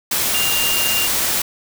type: tone in noise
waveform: sine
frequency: 2800 Hz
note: F7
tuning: 4 cents sharp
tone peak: -20 dBFS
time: 0.34-1.07 s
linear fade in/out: 5 ms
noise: white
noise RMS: -19 dBFS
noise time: 0.11-1.42 s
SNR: -4 dB
effects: none